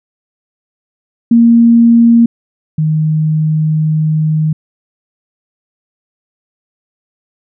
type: tone pair in turn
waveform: sine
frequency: 233.1 / 155.58 Hz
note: A#3 / D#3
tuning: 0 / 0 cents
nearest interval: perfect fifth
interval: 700 cents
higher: first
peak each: -3 / -9 dBFS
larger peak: first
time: 1.31-2.26 / 2.78-4.53 s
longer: second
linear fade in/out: 5 ms
effects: none